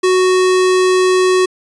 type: tone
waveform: square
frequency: 370 Hz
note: F#4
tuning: in tune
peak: -10 dBFS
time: 0.03-1.46 s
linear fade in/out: 10 ms
effects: resampled to 22050 Hz